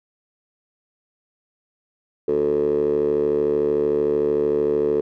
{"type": "tone with band-pass filter", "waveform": "10% pulse", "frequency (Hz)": 73.3, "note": "D2", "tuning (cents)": -3, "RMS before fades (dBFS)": -20, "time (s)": [2.28, 5.01], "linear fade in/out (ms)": 5, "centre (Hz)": 420, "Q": 8.2, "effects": []}